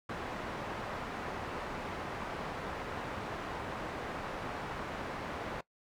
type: low-pass noise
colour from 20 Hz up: white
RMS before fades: -40 dBFS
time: 0.09-5.61 s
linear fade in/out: 5 ms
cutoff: 1200 Hz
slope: 12 dB/octave
effects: noise-tail reverb RT60 0.1 s tail -20 dB re dry